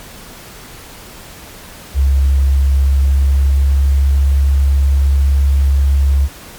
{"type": "tone with pitch glide", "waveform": "sine", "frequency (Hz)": [68.2, 69.15], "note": ["C#2", "C#2"], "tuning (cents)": [-28, -4], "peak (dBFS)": -8, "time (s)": [1.94, 6.29], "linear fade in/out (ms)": 50, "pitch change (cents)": 24, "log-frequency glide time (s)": [2.47, 4.29], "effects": ["pink hiss -35 dBFS RMS until 6.58 s", "MP3 96 kbps"]}